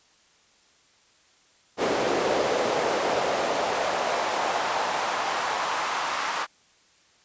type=noise with high-pass filter sweep; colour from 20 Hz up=brown; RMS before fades=-26 dBFS; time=1.77-6.47 s; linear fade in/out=50 ms; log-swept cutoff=440 to 1100 Hz; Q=1.8; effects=white hiss -60 dBFS RMS until 7.24 s + resampled to 16000 Hz